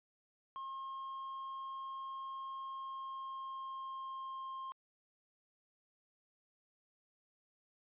triangle tone with pitch glide, 1072 to 1061.5 Hz, C6 to C6, +42 to +25 cents, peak -40 dBFS, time 0.56-4.72 s, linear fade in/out 0 ms, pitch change -17 cents, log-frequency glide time 2.65-4.54 s, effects resampled to 8000 Hz

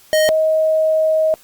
square / sine tone pair in turn, 622.3 / 631 Hz, D#5 / D#5, 0 / +24 cents, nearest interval unison, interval 24 cents, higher second, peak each -12 / -12 dBFS, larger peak neither, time 0.13-0.29 / 0.29-1.34 s, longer second, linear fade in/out 0 ms, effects white hiss -48 dBFS RMS until 1.43 s + Opus 48 kbps

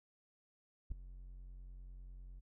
triangle tone with ADSR envelope, 45 Hz, F#1, 47 cents flat, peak -30 dBFS, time 0.9-2.41 s, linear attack 17 ms, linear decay 6 ms, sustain -17 dB, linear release 27 ms, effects tanh soft clip ceiling -26 dBFS

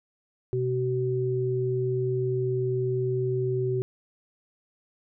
sine tone pair together, 126.38 / 378.3 Hz, B2 / F#4, +40 / +38 cents, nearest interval octave + perfect fifth, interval 1898 cents, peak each -27 / -26 dBFS, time 0.53-3.82 s, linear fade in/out 0 ms, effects none

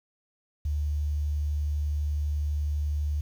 sine tone, 74 Hz, D2, 14 cents sharp, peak -25 dBFS, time 0.65-3.21 s, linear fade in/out 5 ms, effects 9-bit

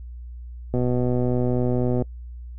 click train, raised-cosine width 2 ms, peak -11 dBFS, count 160, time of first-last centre 0.74-2.022 s, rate 124 Hz, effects noise-tail reverb RT60 0.1 s tail -24 dB re dry + added 60 Hz sine -34 dBFS peak until 2.58 s

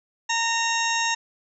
harmonic tone with a mistuned harmonic, 919 Hz, A#5, 25 cents flat, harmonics 1 / 2 / 3 / 4 / 6 / 7 / 8, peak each -26 / -27 / -29 / -30 / -33 / -30 / -37 dBFS, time 0.29-1.15 s, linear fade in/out 10 ms, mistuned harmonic 4, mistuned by +42 cents, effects none

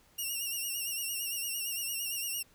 5% pulse tone with vibrato, 2794 Hz, F7, in tune, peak -25 dBFS, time 0.18-2.43 s, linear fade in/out 10 ms, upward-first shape sine, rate 8.8 Hz, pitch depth 62 cents each way, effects pink hiss -64 dBFS RMS until 2.54 s

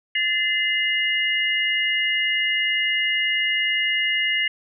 sine tone cluster, 1755 / 2066 / 2865 Hz, A6 / C7 / F7, -5 / -22 / +44 cents, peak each -27 / -22 / -23 dBFS, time 0.15-4.48 s, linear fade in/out 5 ms, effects none

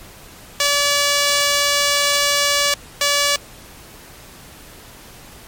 5% pulse tone bursts at uneven times, 574 Hz, D5, 40 cents flat, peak -3 dBFS, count 2, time 0.6-2.74 / 3.01-3.36 s, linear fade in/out 2 ms, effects pink hiss -41 dBFS RMS until 5.47 s + MP3 64 kbps

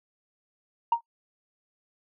sine tone with exponential decay, 932.3 Hz, A#5, in tune, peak -14 dBFS, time 0.92-1.01 s, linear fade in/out 5 ms, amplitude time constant 19 ms, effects noise-tail reverb RT60 0.1 s tail -22 dB re dry + tanh soft clip ceiling -14 dBFS

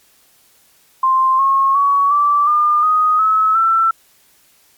sine tone with pitch steps, 1049 / 1086 / 1124.3 / 1163.9 / 1205 / 1247.5 / 1291.5 / 1337 Hz, C6 / C#6 / C#6 / D6 / D6 / D#6 / E6 / E6, +4 / -36 / +24 / -16 / +44 / +4 / -36 / +24 cents, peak -10 dBFS, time 1.03-3.91 s, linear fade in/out 5 ms, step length 360 ms, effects white hiss -53 dBFS RMS until 4.77 s + MP3 96 kbps

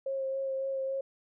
sine tone with vibrato, 537 Hz, C5, 45 cents sharp, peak -30 dBFS, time 0.06-1.01 s, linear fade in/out 5 ms, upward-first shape sine, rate 3.6 Hz, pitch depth 15 cents each way, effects none

